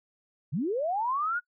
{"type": "linear sweep", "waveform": "sine", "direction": "up", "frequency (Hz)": [116.54, 1480], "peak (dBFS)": -26, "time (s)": [0.52, 1.4], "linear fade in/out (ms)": 20, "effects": ["noise-tail reverb RT60 0.1 s tail -22 dB re dry"]}